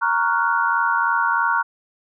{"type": "chord", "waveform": "sine", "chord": "Gb major seventh", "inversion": "first", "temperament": "equal with one note detuned", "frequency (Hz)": [932.3, 1113.2, 1396.9, 1480], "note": ["Bb5", "Db6", "F6", "Gb6"], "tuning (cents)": [0, 7, 0, 0], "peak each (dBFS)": [-21, -23, -22, -23], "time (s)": [0.01, 1.63], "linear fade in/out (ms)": 20, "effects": []}